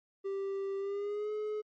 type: tone with pitch glide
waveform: triangle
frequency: 392 to 425 Hz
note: G4 to G#4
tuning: 0 to +40 cents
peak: -31 dBFS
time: 0.24-1.62 s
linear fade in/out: 20 ms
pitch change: +140 cents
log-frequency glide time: 0.78-1.31 s
effects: MP3 32 kbps